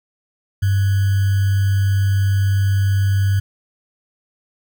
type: tone with sample-and-hold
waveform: sine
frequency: 98 Hz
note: G2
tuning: in tune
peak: -13 dBFS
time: 0.62-3.4 s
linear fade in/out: 10 ms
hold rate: 1575 Hz
effects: none